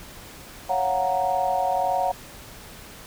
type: chord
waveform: sine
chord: Gb major seventh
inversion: second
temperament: equal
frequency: 554.4 / 698.5 / 740 / 932.3 Hz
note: Db5 / F5 / Gb5 / Bb5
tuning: 0 / 0 / 0 / 0 cents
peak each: -28 / -28 / -23 / -28 dBFS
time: 0.69-2.12 s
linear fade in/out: 10 ms
effects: pink hiss -43 dBFS RMS until 3.06 s